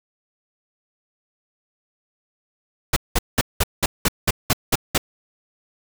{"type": "noise bursts", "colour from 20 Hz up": "pink", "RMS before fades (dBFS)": -17, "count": 10, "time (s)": [2.93, 4.98], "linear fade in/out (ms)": 5, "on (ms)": 34, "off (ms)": 190, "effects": []}